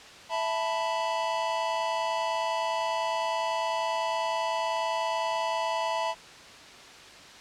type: chord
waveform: square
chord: E suspended fourth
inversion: none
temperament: just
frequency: 659.3 / 879 / 988.9 Hz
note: E5 / A5 / B5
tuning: 0 / -2 / +2 cents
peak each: -32 dBFS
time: 0.29-6.15 s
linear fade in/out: 50 ms
effects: white hiss -47 dBFS RMS until 7.4 s + low-pass 5000 Hz 12 dB/octave